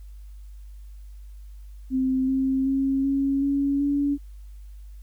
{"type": "tone with pitch steps", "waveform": "sine", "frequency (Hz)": [261, 265.6, 270.2, 274.9, 279.7, 284.6], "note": ["C4", "C4", "C#4", "C#4", "C#4", "C#4"], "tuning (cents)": [-4, 26, -44, -14, 16, 46], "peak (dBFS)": -20, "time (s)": [1.9, 4.18], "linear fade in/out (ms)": 50, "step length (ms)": 380, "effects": ["added 50 Hz sine -39 dBFS peak until 5.02 s", "white hiss -65 dBFS RMS until 5.02 s"]}